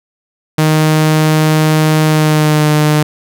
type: tone with pitch glide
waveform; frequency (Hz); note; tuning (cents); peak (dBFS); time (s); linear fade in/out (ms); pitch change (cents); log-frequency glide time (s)
sawtooth; 155.56 to 151.39; D#3 to D#3; 0 to -47; -4; 0.58-3.03; 5; -47; 2.05-2.67
effects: none